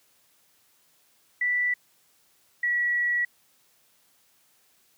sine tone pair in turn, 1968 / 1933.1 Hz, B6 / B6, -7 / -38 cents, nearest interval unison, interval 31 cents, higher first, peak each -22 / -22 dBFS, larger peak neither, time 1.41-1.74 / 2.63-3.25 s, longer second, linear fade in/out 5 ms, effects white hiss -64 dBFS RMS until 4.97 s + high-pass 80 Hz 12 dB/octave

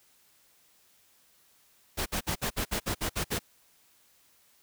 pink noise bursts, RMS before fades -30 dBFS, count 10, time 1.97-3.393 s, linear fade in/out 20 ms, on 91 ms, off 57 ms, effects white hiss -64 dBFS RMS until 4.62 s

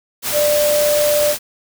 sine tone in noise, 592 Hz, D5, 14 cents sharp, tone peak -13 dBFS, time 0.32-1.35 s, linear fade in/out 50 ms, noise white, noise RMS -21 dBFS, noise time 0.22-1.39 s, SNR +5 dB, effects none

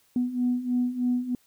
sine beating tone pair, 244.9 / 248.1 Hz, B3 / B3, -14 / +8 cents, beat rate 3.2 Hz, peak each -28 / -24 dBFS, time 0.16-1.35 s, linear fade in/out 2 ms, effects tanh soft clip ceiling -16 dBFS + white hiss -64 dBFS RMS until 1.46 s

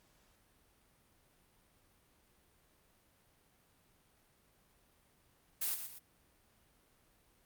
blue noise with echo, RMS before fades -35 dBFS, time 5.61-5.75 s, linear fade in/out 10 ms, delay 120 ms, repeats 2, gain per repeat -8 dB, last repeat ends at 5.99 s, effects pink hiss -70 dBFS RMS until 7.45 s + Opus 48 kbps

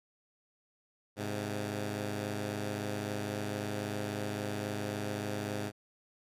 10% pulse tone pair together, 103.73 / 130.8 Hz, G#2 / C3, -2 / 0 cents, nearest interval major third, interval 402 cents, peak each -27 / -33 dBFS, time 1.16-5.72 s, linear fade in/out 50 ms, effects resampled to 32000 Hz

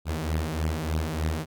sawtooth beating tone pair, 77.1 / 80.4 Hz, D#2 / E2, -15 / -43 cents, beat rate 3.3 Hz, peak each -25 dBFS, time 0.05-1.46 s, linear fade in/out 50 ms, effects none

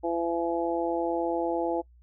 harmonic tone, 169 Hz, E3, 43 cents sharp, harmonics 2 / 3 / 4 / 5, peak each -29 / -31 / -32 / -33 dBFS, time 0.03-1.82 s, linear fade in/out 20 ms, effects noise-tail reverb RT60 0.1 s tail -24 dB re dry + added 60 Hz sine -53 dBFS peak until 2.02 s

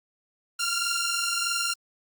10% pulse tone pair together, 1377 / 1398.6 Hz, F6 / F6, -25 / +2 cents, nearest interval unison, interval 27 cents, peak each -20 dBFS, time 0.59-1.74 s, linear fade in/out 10 ms, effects Opus 32 kbps

